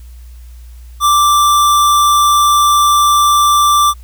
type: tone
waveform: square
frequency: 1174.7 Hz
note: D6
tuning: in tune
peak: -8 dBFS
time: 1-3.94 s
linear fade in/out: 50 ms
effects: added 60 Hz sine -31 dBFS peak until 4.03 s + white hiss -50 dBFS RMS until 4.03 s